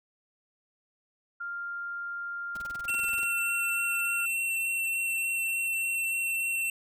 sine tone, 1396.9 Hz, F6, in tune, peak -33 dBFS, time 1.4-4.26 s, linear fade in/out 10 ms
pink noise bursts, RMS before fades -45 dBFS, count 15, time 2.55-3.244 s, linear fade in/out 5 ms, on 22 ms, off 26 ms
square tone with vibrato, 2707 Hz, E7, 45 cents sharp, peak -28 dBFS, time 2.88-6.7 s, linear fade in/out 2 ms, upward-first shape sine, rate 3.4 Hz, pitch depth 8 cents each way
effects none

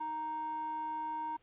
square tone with band-pass filter, 311.1 Hz, D#4, in tune, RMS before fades -38 dBFS, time 0-1.37 s, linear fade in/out 10 ms, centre 900 Hz, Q 6.3, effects pink hiss -70 dBFS RMS until 1.42 s + resampled to 8000 Hz

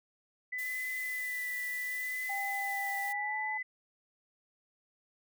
sine tone with vibrato, 1998 Hz, B6, 20 cents sharp, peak -34 dBFS, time 0.52-3.63 s, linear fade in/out 10 ms, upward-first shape sine, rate 0.68 Hz, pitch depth 18 cents each way
blue noise, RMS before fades -46 dBFS, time 0.58-3.13 s, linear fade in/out 10 ms
sine tone with pitch glide, 794 to 860.9 Hz, G5 to A5, +22 to -38 cents, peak -36 dBFS, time 2.29-3.58 s, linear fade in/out 10 ms, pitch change +140 cents, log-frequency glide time 3.02-3.36 s
effects none

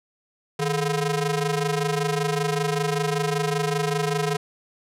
sawtooth ring-modulated tone, 289.2 Hz, D4, 27 cents flat, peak -15 dBFS, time 0.59-4.37 s, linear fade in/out 10 ms, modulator 132 Hz, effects low-pass 11000 Hz 12 dB/octave

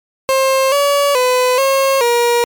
30% pulse tone with pitch steps, 532 / 569 / 503 / 541 / 475.7 Hz, C5 / C#5 / B4 / C#5 / A#4, +29 / +45 / +32 / -42 / +35 cents, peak -8 dBFS, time 0.29-2.44 s, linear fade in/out 0 ms, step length 430 ms, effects MP3 96 kbps

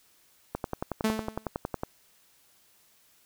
click train, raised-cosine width 1 ms, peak -16 dBFS, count 15, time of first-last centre 0.55-1.834 s, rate 10.9 Hz
sawtooth tone with exponential decay, 218.9 Hz, A3, 9 cents flat, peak -18 dBFS, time 1.04-1.49 s, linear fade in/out 5 ms, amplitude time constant 96 ms
effects white hiss -63 dBFS RMS until 3.25 s

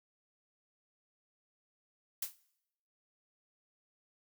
blue noise with exponential decay, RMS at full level -32 dBFS, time 2.22-2.36 s, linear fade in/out 5 ms, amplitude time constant 30 ms, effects noise-tail reverb RT60 0.8 s tail -21 dB re dry

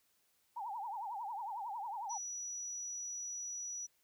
sine tone with vibrato, 870 Hz, A5, 20 cents flat, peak -39 dBFS, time 0.56-2.18 s, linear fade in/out 10 ms, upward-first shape triangle, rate 11 Hz, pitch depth 230 cents each way
sine tone, 5870 Hz, F#8, 15 cents flat, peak -40 dBFS, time 2.09-3.87 s, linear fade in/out 20 ms
effects white hiss -75 dBFS RMS until 4.03 s

